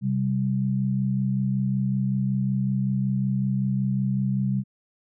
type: tone pair together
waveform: sine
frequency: 130.65 / 196 Hz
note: C3 / G3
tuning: -2 / 0 cents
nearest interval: perfect fifth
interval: 702 cents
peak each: -24 dBFS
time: 0.01-4.64 s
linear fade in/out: 50 ms
effects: none